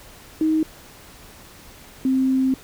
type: tone pair in turn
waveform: sine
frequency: 314.6 / 262.6 Hz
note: D#4 / C4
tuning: +19 / +6 cents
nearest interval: minor third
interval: 313 cents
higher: first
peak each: -16 dBFS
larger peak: neither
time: 0.41-0.63 / 2.05-2.54 s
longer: second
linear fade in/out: 2 ms
effects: pink hiss -45 dBFS RMS until 2.63 s